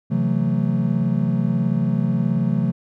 triangle chord, F# half-diminished seventh, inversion second, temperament just, 133.2 / 166.5 / 185 / 222 Hz, C3 / E3 / F#3 / A3, +31 / +18 / 0 / +16 cents, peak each -21 dBFS, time 0.1-2.72 s, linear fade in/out 20 ms, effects none

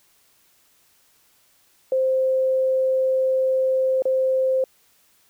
sine tone with dropouts, 523 Hz, C5, 1 cent flat, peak -17 dBFS, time 1.92-4.64 s, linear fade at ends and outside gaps 2 ms, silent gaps 4.022-4.054 s, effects white hiss -60 dBFS RMS until 5.29 s

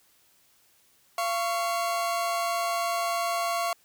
40% pulse tone pair together, 687 / 1110.2 Hz, F5 / C#6, -29 / +2 cents, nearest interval minor sixth, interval 831 cents, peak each -27 / -29 dBFS, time 1.18-3.73 s, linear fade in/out 2 ms, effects white hiss -63 dBFS RMS until 3.84 s

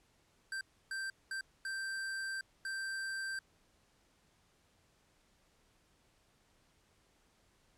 square tone bursts at uneven times, 1568 Hz, G6, in tune, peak -38 dBFS, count 5, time 0.52-0.61 / 0.91-1.1 / 1.31-1.41 / 1.65-2.41 / 2.65-3.39 s, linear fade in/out 2 ms, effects pink hiss -71 dBFS RMS until 7.77 s + low-pass 10000 Hz 12 dB/octave

